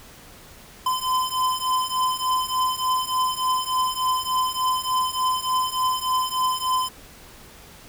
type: beating tone pair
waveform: square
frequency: 1021 / 1024.4 Hz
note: C6 / C6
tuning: -43 / -37 cents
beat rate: 3.4 Hz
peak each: -26 / -24 dBFS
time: 0.86-6.89 s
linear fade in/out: 5 ms
effects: pink hiss -46 dBFS RMS until 7.88 s